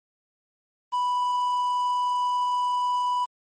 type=tone with quantisation; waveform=triangle; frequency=987.8 Hz; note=B5; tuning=in tune; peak=-20 dBFS; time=0.92-3.26 s; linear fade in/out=20 ms; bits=8; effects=MP3 32 kbps